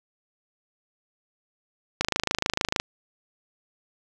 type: click train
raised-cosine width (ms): 0.2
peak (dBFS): -5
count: 22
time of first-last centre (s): 2.01-2.799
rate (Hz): 26.6
effects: none